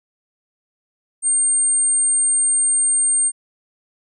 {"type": "tone", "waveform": "sine", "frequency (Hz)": 8700, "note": "C#9", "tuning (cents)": -33, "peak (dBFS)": -14, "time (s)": [1.22, 3.32], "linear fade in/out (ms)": 50, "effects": []}